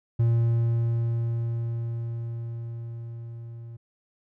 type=tone with level ramp; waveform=triangle; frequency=116.4 Hz; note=A#2; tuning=2 cents flat; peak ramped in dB=-16 to -36 dBFS; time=0.19-3.77 s; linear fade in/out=10 ms; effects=none